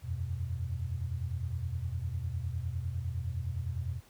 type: chord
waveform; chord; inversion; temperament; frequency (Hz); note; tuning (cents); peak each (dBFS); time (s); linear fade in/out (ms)
sine; E suspended second; none; equal with one note detuned; 82.69 / 92.5 / 123.47; E2 / F#2 / B2; +6 / 0 / 0; -36 / -37 / -37; 0.02-4.01; 50
effects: pink hiss -61 dBFS RMS until 4.09 s